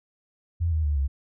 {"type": "tone with pitch steps", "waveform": "sine", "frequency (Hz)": [84.5, 78.84, 73.56, 68.64], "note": ["E2", "D#2", "D2", "C#2"], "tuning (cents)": [43, 23, 3, -16], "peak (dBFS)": -21, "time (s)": [0.6, 1.08], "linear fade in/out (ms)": 20, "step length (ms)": 120, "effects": []}